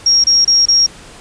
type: tone bursts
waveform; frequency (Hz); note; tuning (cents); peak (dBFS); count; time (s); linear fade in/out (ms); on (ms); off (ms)
sine; 5588; F8; 0; -7; 4; 0.06-0.864; 5; 180; 28
effects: pink hiss -37 dBFS RMS until 1.2 s + resampled to 22050 Hz